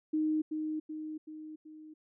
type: tone with echo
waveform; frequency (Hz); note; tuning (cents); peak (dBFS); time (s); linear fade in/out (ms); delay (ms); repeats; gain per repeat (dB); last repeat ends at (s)
sine; 310; D#4; -6; -27; 0.13-0.42; 10; 380; 4; -5; 1.94
effects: none